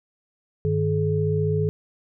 sine tone cluster, 99.4 / 154.3 / 425 Hz, G2 / D#3 / G#4, +25 / -14 / +40 cents, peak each -25 / -23 / -24 dBFS, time 0.65-1.69 s, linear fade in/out 0 ms, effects none

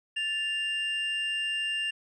triangle tone pair together, 1756.4 / 2794 Hz, A6 / F7, -4 / 0 cents, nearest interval minor sixth, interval 804 cents, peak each -34 / -27 dBFS, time 0.16-1.91 s, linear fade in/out 10 ms, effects resampled to 22050 Hz

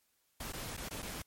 pink noise with dropouts, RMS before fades -42 dBFS, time 0.4-1.22 s, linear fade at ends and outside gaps 5 ms, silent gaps 0.523-0.532 / 0.768-0.775 / 0.888-0.908 / 1.021-1.026 s, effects white hiss -75 dBFS RMS until 1.26 s + MP3 64 kbps

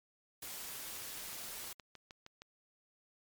white noise, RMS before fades -45 dBFS, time 0.42-1.73 s, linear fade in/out 5 ms
click train, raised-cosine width 0.2 ms, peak -33 dBFS, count 10, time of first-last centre 1.02-2.42 s, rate 6.43 Hz
effects MP3 96 kbps

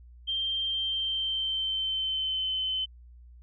sine tone with pitch glide, 3160 to 3058 Hz, G7 to G7, +13 to -44 cents, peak -27 dBFS, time 0.27-2.86 s, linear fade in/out 20 ms, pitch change -57 cents, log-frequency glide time 0.66-2.48 s, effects added 60 Hz sine -48 dBFS peak until 3.42 s

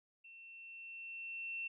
sine tone with level ramp, 2700 Hz, E7, 41 cents sharp, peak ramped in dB -54 to -38 dBFS, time 0.24-1.68 s, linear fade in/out 10 ms, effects none

